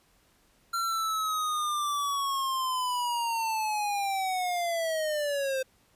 square linear sweep, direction down, 1372 to 519 Hz, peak -28 dBFS, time 0.73-5.63 s, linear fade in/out 10 ms, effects pink hiss -65 dBFS RMS until 5.95 s + resampled to 32000 Hz

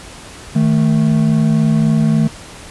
triangle tone pair together, 156.37 / 220 Hz, D#3 / A3, +9 / 0 cents, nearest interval tritone, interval 591 cents, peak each -11 dBFS, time 0.55-2.28 s, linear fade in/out 10 ms, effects pink hiss -35 dBFS RMS until 2.7 s + resampled to 24000 Hz

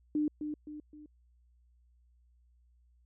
sine tone with echo, 300.7 Hz, D4, 41 cents sharp, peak -27 dBFS, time 0.15-0.28 s, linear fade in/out 2 ms, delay 260 ms, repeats 3, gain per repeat -7 dB, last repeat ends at 1.06 s, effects added 60 Hz sine -63 dBFS peak until 3.05 s

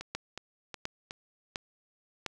two click trains, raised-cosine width 0.2 ms, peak -22 / -16 dBFS, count 4 / 4, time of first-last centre 0.01-1.109 / 0.15-2.263 s, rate 2.73 / 1.42 Hz, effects none

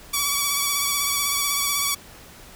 5% pulse tone with vibrato, 1138 Hz, C#6, 45 cents sharp, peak -9 dBFS, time 0.13-1.95 s, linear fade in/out 10 ms, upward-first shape triangle, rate 16 Hz, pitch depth 38 cents each way, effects pink hiss -45 dBFS RMS until 2.55 s

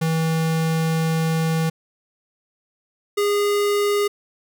square tone pair in turn, 161.7 / 409.7 Hz, E3 / G#4, -33 / -24 cents, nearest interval octave + major third, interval 1609 cents, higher second, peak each -19 / -18 dBFS, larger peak second, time 0.01-1.7 / 3.17-4.08 s, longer first, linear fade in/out 10 ms, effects none

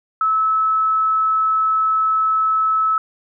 sine tone, 1300 Hz, E6, 24 cents flat, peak -14 dBFS, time 0.21-2.98 s, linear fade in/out 2 ms, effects none

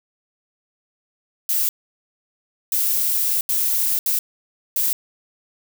violet noise bursts at uneven times, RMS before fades -20 dBFS, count 5, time 1.49-1.69 / 2.72-3.41 / 3.49-3.99 / 4.06-4.19 / 4.76-4.93 s, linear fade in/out 2 ms, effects none

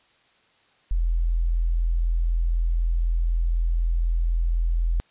sine tone, 42 Hz, E1, 33 cents sharp, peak -19 dBFS, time 0.91-5 s, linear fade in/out 0 ms, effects white hiss -61 dBFS RMS until 5.1 s + resampled to 8000 Hz

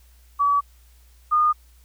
sine tone pair in turn, 1143 / 1221.9 Hz, D6 / D#6, -47 / -32 cents, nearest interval minor second, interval 115 cents, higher second, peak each -16 / -15 dBFS, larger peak second, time 0.39-0.61 / 1.31-1.53 s, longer neither, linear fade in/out 20 ms, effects added 60 Hz sine -50 dBFS peak until 1.84 s + white hiss -60 dBFS RMS until 1.84 s

